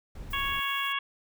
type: noise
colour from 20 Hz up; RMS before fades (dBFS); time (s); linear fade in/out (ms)
brown; -40; 0.15-0.6; 5
type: noise with tremolo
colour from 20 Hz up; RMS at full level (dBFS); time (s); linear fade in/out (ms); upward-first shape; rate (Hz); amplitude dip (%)
violet; -46; 0.3-0.93; 10; triangle; 13; 30
type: harmonic tone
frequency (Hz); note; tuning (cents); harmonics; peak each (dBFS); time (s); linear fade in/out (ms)
554.4; C#5; 0; 2 / 3 / 4 / 5 / 6; -32 / -35 / -35 / -34 / -35; 0.33-0.99; 5
effects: none